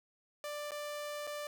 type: tone with dropouts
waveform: sawtooth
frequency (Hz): 590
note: D5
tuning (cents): +8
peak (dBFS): -35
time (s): 0.44-1.47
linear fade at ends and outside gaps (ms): 1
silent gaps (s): 0.708-0.718 / 1.27-1.274
effects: none